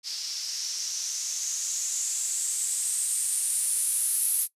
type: noise with low-pass filter sweep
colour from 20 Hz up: violet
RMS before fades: -29 dBFS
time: 0.03-4.48 s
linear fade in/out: 50 ms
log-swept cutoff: 5000 to 11000 Hz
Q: 5.1
effects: noise-tail reverb RT60 0.1 s tail -19 dB re dry + resampled to 32000 Hz